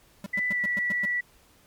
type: tone bursts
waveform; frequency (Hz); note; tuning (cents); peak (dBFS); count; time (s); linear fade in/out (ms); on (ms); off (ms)
square; 197.9; G3; +17; -33; 7; 0.24-1.054; 2; 22; 110
type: tone with pitch glide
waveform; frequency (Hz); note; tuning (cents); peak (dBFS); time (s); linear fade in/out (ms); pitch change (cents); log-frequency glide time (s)
sine; 1989 to 1952.6; B6 to B6; +12 to -20; -24; 0.33-1.21; 10; -32; 0.51-0.61
effects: pink hiss -59 dBFS RMS until 1.66 s + MP3 96 kbps